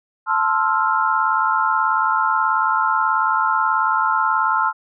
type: chord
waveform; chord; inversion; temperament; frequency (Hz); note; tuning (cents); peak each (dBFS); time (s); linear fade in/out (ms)
sine; F major seventh; first; equal; 880 / 1046.5 / 1318.5 / 1396.9; A5 / C6 / E6 / F6; 0 / 0 / 0 / 0; -21; 0.26-4.73; 50
effects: none